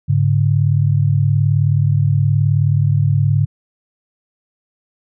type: tone pair together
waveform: sine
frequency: 103.83 / 142.81 Hz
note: G#2 / D3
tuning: 0 / -48 cents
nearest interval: tritone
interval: 552 cents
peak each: -14 dBFS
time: 0.08-3.46 s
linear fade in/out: 20 ms
effects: none